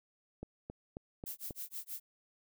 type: click train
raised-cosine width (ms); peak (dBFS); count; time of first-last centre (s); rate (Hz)
2; -29; 5; 0.43-1.508; 3.71
type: noise with tremolo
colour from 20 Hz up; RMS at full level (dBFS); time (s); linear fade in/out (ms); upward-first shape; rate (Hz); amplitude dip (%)
violet; -41; 1.26-2; 5; sine; 6.3; 100
effects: none